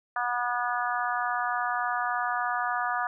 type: harmonic tone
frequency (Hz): 243.4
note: B3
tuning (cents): -25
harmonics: 3 / 4 / 5 / 6 / 7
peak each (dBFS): -31 / -33 / -31 / -33 / -35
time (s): 0.16-3.07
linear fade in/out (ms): 2
effects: none